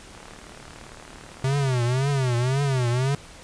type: click train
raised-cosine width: 0.5 ms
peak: -28 dBFS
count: 61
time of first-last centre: 0.15-1.742 s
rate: 37.7 Hz
type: tone with vibrato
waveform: square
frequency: 130.2 Hz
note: C3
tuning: 8 cents flat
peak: -21 dBFS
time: 1.44-3.15 s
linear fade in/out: 2 ms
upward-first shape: triangle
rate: 1.9 Hz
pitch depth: 180 cents each way
effects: pink hiss -45 dBFS RMS until 3.43 s + resampled to 22050 Hz